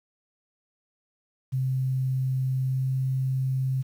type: tone with pitch glide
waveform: sine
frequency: 130.81 to 131.64 Hz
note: C3 to C3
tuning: 0 to +11 cents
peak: -23 dBFS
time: 1.52-3.83 s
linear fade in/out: 20 ms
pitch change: +11 cents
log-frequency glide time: 2.61-2.89 s
effects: 9-bit